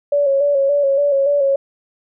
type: tone with vibrato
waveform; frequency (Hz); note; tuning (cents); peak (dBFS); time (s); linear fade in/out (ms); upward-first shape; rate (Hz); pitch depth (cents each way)
sine; 562; C#5; +24; -12; 0.12-1.56; 5; square; 3.5; 40
effects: none